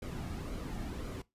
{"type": "noise with flanger", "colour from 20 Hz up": "brown", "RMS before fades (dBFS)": -40, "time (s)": [0.02, 1.22], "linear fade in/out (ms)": 5, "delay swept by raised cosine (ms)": [1.1, 2.05], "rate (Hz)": 1.9, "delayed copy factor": -0.5, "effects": ["noise-tail reverb RT60 0.2 s tail -20 dB re dry", "resampled to 32000 Hz"]}